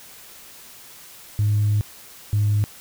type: tone pair in turn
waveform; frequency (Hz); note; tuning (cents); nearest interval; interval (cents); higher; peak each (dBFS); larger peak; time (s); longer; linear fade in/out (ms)
sine; 104.6 / 104.05; G#2 / G#2; +13 / +4; unison; 9; first; -15; neither; 1.39-1.81 / 2.33-2.64; first; 0
effects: tanh soft clip ceiling -13 dBFS + white hiss -44 dBFS RMS until 2.8 s